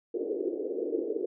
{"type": "band-pass noise", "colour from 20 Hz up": "pink", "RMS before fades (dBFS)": -32, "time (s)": [0.14, 1.26], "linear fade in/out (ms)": 10, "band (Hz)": [330, 470], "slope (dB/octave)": 48, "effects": []}